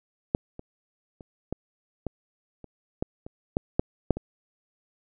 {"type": "clicks", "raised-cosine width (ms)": 2, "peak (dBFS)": [-8, -25, -30, -16, -16, -29, -13, -25, -10, -7, -6, -19], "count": 12, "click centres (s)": [0.349, 0.594, 1.208, 1.526, 2.067, 2.643, 3.025, 3.265, 3.569, 3.795, 4.107, 4.17], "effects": []}